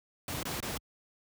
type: noise bursts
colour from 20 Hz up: pink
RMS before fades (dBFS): -36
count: 3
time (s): 0.28-0.776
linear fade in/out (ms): 2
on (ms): 150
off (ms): 23
effects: high-pass 60 Hz 12 dB/octave